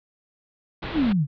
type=low-pass noise; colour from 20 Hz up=pink; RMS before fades=-32 dBFS; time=0.82-1.13 s; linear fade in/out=10 ms; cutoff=4000 Hz; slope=48 dB/octave
type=exponential sweep; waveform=sine; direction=down; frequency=346.5 to 132.5 Hz; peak=-18 dBFS; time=0.93-1.27 s; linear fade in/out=50 ms
effects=none